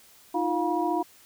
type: tone cluster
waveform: sine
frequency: 313.7 / 348.4 / 708 / 964 Hz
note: D#4 / F4 / F5 / B5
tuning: +14 / -4 / +23 / -42 cents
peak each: -29 dBFS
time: 0.34-1.03 s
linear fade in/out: 10 ms
effects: white hiss -55 dBFS RMS until 1.25 s